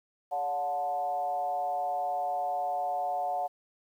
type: tone with frequency modulation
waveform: sine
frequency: 725 Hz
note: F#5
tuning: 35 cents flat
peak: -28 dBFS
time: 0.31-3.48 s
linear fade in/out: 20 ms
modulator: 156 Hz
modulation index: 0.73
effects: 10-bit